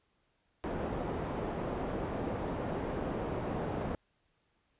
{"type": "low-pass noise", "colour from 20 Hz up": "white", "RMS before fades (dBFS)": -36, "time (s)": [0.64, 3.95], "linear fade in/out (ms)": 0, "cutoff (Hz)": 570, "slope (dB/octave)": 12, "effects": ["pink hiss -75 dBFS RMS until 4.79 s", "resampled to 8000 Hz"]}